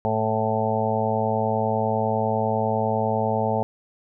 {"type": "harmonic tone", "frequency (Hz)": 110, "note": "A2", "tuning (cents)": 0, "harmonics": [1, 2, 4, 5, 6, 7, 8], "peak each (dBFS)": [-28, -28, -28, -28, -28, -28, -28], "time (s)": [0.05, 3.63], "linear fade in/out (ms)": 0, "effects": []}